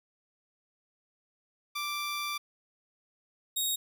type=tone pair in turn; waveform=15% pulse; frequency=1174.7 / 3760 Hz; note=D6 / A#7; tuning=0 / +14 cents; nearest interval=octave + minor sixth; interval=2014 cents; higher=second; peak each=-26 / -21 dBFS; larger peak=second; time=1.75-2.38 / 3.56-3.76 s; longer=first; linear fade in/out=10 ms; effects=none